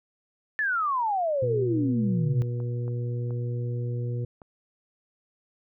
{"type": "exponential sweep", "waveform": "sine", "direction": "down", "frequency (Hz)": [1785, 120], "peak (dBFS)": -23, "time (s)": [0.59, 2.42], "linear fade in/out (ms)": 0}
{"type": "harmonic tone", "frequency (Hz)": 120.6, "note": "B2", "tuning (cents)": -41, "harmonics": [1, 2, 3, 4], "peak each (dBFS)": [-27, -43, -40, -40], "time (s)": [1.42, 4.25], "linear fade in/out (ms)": 5}
{"type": "clicks", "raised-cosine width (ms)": 1, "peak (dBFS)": -32, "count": 4, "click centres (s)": [2.602, 2.88, 3.307, 4.418]}
{"effects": []}